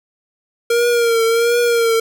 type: tone with vibrato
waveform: square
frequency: 466.2 Hz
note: A#4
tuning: in tune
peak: -13 dBFS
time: 0.7-2 s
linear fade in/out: 5 ms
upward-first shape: triangle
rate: 1.4 Hz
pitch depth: 55 cents each way
effects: none